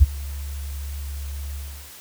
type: tone with ADSR envelope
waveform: sine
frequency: 70.3 Hz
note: C#2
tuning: 25 cents sharp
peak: -4 dBFS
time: 0-1.92 s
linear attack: 24 ms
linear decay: 25 ms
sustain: -24 dB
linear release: 380 ms
effects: tanh soft clip ceiling -2 dBFS + white hiss -43 dBFS RMS until 2 s